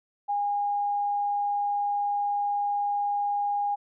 sine tone, 816 Hz, G#5, 31 cents flat, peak -24 dBFS, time 0.28-3.76 s, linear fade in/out 20 ms, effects none

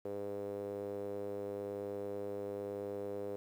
sawtooth tone with band-pass filter, 101 Hz, G#2, 48 cents flat, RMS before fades -41 dBFS, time 0.05-3.36 s, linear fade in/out 0 ms, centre 460 Hz, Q 6.6, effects 11-bit

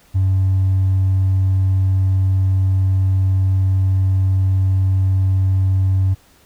triangle tone with hard clipping, 95 Hz, F#2, 46 cents sharp, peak -12 dBFS, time 0.14-6.15 s, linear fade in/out 20 ms, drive 2 dB, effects pink hiss -52 dBFS RMS until 6.45 s

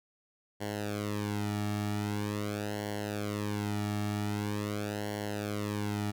sawtooth tone with flanger, 103.83 Hz, G#2, in tune, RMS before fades -34 dBFS, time 0.6-6.12 s, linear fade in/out 20 ms, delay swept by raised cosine 0.8 to 2 ms, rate 0.44 Hz, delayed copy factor -1, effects none

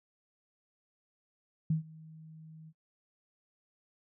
sine tone with ADSR envelope, 158.5 Hz, D#3, 32 cents sharp, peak -24 dBFS, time 1.7-2.73 s, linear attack 5 ms, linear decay 120 ms, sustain -24 dB, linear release 49 ms, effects noise-tail reverb RT60 0.1 s tail -23 dB re dry

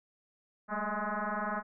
sine tone with frequency modulation, 220 Hz, A3, in tune, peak -31 dBFS, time 0.68-1.63 s, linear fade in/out 50 ms, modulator 210 Hz, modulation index 6.7, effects none

